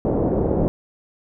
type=low-pass noise; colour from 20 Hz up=white; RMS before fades=-20 dBFS; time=0.05-0.68 s; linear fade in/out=0 ms; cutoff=550 Hz; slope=24 dB/octave; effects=none